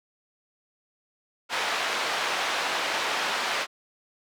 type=band-pass noise; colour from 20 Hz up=pink; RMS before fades=-28 dBFS; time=1.49-3.67 s; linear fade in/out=50 ms; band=720 to 4100 Hz; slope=12 dB/octave; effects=none